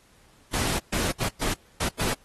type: noise bursts at uneven times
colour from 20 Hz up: pink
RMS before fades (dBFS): -27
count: 6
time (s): 0.53-0.79 / 0.92-1.12 / 1.2-1.29 / 1.41-1.54 / 1.8-1.89 / 1.99-2.14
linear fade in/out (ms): 10
effects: pink hiss -59 dBFS RMS until 2.24 s + AAC 32 kbps